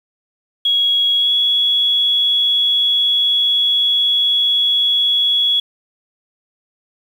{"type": "tone with pitch glide", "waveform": "sine", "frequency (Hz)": [3322, 3361], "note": ["G#7", "G#7"], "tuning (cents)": [0, 20], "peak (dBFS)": -12, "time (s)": [0.65, 5.6], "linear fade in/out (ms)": 5, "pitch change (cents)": 20, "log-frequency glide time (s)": [1.17, 1.31], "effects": ["7-bit"]}